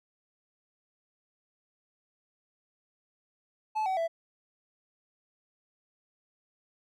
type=tone with pitch steps; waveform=triangle; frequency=865 / 757.4 / 663.2 Hz; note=A5 / F#5 / E5; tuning=-30 / +40 / +10 cents; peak=-25 dBFS; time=3.75-4.08 s; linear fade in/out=20 ms; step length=110 ms; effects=none